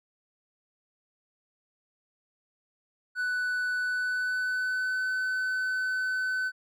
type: tone with pitch glide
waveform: triangle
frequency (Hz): 1489 to 1513.3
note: F#6 to F#6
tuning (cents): +11 to +39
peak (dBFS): -25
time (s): 3.15-6.52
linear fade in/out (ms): 50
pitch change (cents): +28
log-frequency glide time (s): 3.79-5.04
effects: none